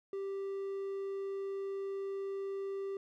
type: tone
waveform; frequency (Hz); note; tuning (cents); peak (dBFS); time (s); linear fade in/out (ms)
triangle; 392.1; G4; 0; -34; 0.13-2.97; 2
effects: none